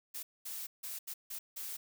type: noise bursts at uneven times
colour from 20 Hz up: blue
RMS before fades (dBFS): -42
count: 6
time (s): 0.14-0.23 / 0.45-0.67 / 0.83-0.99 / 1.07-1.14 / 1.3-1.39 / 1.56-1.77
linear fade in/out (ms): 10
effects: none